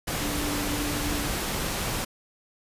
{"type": "tone in noise", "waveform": "sine", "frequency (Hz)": 292.5, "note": "D4", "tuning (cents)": -7, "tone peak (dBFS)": -31, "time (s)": [0.21, 1.28], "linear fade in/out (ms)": 10, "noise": "pink", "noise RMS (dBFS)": -29, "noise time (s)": [0.07, 2.05], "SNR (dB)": -5, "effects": ["resampled to 32000 Hz"]}